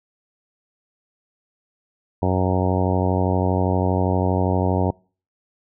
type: harmonic tone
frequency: 92.5 Hz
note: F#2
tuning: in tune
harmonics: 1 / 2 / 3 / 4 / 5 / 6 / 7 / 8 / 9 / 10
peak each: -21 / -24 / -26 / -27 / -28 / -29 / -29 / -30 / -31 / -31 dBFS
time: 2.22-4.91 s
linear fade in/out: 5 ms
effects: noise-tail reverb RT60 0.4 s tail -26 dB re dry